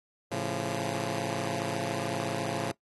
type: chord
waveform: 10% pulse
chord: A augmented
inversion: none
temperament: just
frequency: 110 / 137.5 / 171.88 Hz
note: A2 / C#3 / E#3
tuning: 0 / -14 / -27 cents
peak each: -27 dBFS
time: 0.31-2.72 s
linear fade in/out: 10 ms
effects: noise-tail reverb RT60 0.1 s tail -21 dB re dry + AAC 32 kbps